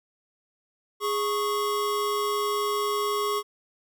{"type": "tone pair together", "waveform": "square", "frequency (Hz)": [414.1, 1104], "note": ["G#4", "C#6"], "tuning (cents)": [-5, -7], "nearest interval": "octave + perfect fourth", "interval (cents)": 1698, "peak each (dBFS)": -28, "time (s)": [1, 3.43], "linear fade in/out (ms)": 50, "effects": []}